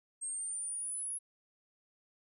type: exponential sweep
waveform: sine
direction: up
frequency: 8372 to 10548 Hz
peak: -36 dBFS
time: 0.21-1.19 s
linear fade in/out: 20 ms
effects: none